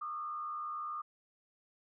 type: tone with frequency modulation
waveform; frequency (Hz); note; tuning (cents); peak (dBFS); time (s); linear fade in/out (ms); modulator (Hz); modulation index
sine; 1214; D#6; -43; -37; 0.01-1.02; 10; 80.5; 0.61
effects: none